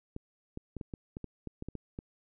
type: clicks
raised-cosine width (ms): 3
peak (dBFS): -26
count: 12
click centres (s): 0.164 / 0.574 / 0.767 / 0.812 / 0.938 / 1.169 / 1.243 / 1.473 / 1.624 / 1.686 / 1.753 / 1.989
effects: none

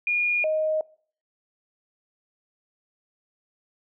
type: tone pair in turn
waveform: sine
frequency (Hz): 2432 / 624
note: D#7 / D#5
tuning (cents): -40 / +5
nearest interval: 2 octaves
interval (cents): 2355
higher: first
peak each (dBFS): -21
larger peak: neither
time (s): 0.07-0.44 / 0.44-0.81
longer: neither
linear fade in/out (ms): 2
effects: noise-tail reverb RT60 0.5 s tail -23 dB re dry

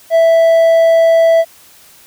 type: tone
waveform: triangle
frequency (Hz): 659.3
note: E5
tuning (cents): 0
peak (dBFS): -4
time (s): 0.1-1.45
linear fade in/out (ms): 50
effects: white hiss -43 dBFS RMS until 2.06 s

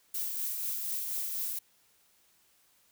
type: noise with tremolo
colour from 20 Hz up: violet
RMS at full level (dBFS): -33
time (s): 0.14-1.59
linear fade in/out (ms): 5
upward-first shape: triangle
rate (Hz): 4.1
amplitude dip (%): 35
effects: white hiss -67 dBFS RMS until 2.91 s

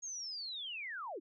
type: linear sweep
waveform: sine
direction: down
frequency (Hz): 6645 to 261.6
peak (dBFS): -40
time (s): 0.02-1.2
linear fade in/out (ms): 20
effects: none

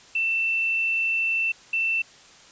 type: tone pair in turn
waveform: sine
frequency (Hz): 2677 / 2677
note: E7 / E7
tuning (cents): +26 / +26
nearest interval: unison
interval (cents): 0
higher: neither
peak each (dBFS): -21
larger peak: neither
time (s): 0.15-1.52 / 1.73-2.02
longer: first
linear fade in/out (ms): 5
effects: white hiss -50 dBFS RMS until 2.51 s + resampled to 16000 Hz

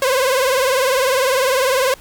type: tone with vibrato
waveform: sawtooth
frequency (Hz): 523.3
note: C5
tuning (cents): 0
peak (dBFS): -10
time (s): 0.02-1.94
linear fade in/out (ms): 2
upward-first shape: triangle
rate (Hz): 20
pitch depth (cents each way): 120
effects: pink hiss -44 dBFS RMS until 2 s

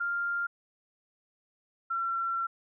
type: tone pair in turn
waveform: sine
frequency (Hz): 1396.9 / 1357.9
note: F6 / F6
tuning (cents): 0 / -49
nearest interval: unison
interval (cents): 49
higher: first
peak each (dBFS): -28 / -28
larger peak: neither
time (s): 0-0.47 / 1.9-2.47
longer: second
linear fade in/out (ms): 10
effects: none

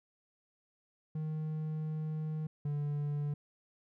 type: tone pair in turn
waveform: triangle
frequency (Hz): 155.56 / 146.16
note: D#3 / D3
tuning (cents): 0 / -8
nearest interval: minor second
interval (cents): 108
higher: first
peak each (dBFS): -32 / -30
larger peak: second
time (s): 1.15-2.47 / 2.65-3.34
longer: first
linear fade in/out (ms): 5
effects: none

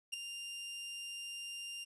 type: tone with ADSR envelope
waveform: sawtooth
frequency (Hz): 2794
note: F7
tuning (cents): 0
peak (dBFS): -30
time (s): 0.12-1.85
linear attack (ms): 18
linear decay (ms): 4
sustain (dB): -9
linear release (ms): 21
effects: resampled to 24000 Hz + 12-bit

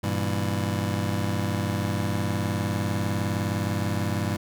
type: chord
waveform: 25% pulse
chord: E diminished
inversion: first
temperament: just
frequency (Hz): 98.89 / 118.67 / 164.81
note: G2 / Bb2 / E3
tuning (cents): +16 / +31 / 0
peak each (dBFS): -23 / -27 / -28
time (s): 0.03-4.37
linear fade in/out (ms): 10
effects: none

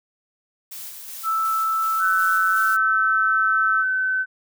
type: noise with tremolo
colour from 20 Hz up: blue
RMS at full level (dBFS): -35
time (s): 0.71-2.77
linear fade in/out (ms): 10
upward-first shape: square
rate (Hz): 2.7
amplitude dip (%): 30
type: tone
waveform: sine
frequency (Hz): 1318.5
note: E6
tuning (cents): 0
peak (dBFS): -19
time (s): 1.23-3.85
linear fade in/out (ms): 50
type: tone with pitch glide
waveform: sine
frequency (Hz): 1500 to 1522.7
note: F#6 to F#6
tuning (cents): +23 to +49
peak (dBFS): -19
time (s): 1.99-4.26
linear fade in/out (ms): 50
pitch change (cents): +26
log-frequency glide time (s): 2.51-2.59
effects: none

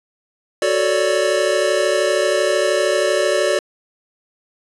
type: chord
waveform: square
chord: D major seventh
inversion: first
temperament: equal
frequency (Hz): 370 / 440 / 554.4 / 587.3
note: F#4 / A4 / C#5 / D5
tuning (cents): 0 / 0 / 0 / 0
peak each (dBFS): -22 / -23 / -23 / -19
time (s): 0.62-3.59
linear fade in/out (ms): 2
effects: resampled to 24000 Hz

